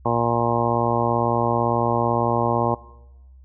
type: harmonic tone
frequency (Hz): 117.9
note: A#2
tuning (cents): +20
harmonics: 1 / 2 / 3 / 4 / 5 / 6 / 7 / 8 / 9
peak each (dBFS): -26 / -27 / -27 / -27 / -26 / -29 / -26 / -27 / -26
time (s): 0.05-2.75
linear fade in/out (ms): 10
effects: noise-tail reverb RT60 1.0 s tail -20 dB re dry + added 65 Hz sine -44 dBFS peak until 3.44 s